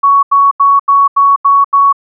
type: tone bursts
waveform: sine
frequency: 1117 Hz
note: C#6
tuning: 13 cents sharp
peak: -4 dBFS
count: 7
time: 0.03-1.928 s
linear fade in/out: 10 ms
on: 200 ms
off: 83 ms
effects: none